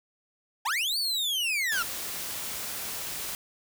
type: linear two-way sweep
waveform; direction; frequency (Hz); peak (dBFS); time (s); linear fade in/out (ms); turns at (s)
40% pulse; up then down; 753 to 4600 to 1309; -25; 0.65-1.83; 10; 0.98
type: noise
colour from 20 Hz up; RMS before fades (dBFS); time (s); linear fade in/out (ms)
white; -35; 1.72-3.35; 0
effects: none